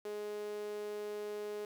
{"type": "tone with high-pass filter", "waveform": "sawtooth", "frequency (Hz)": 208.7, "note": "G#3", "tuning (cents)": 9, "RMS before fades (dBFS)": -41, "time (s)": [0.05, 1.65], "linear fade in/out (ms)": 2, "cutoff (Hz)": 420, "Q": 4.7, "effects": ["11-bit"]}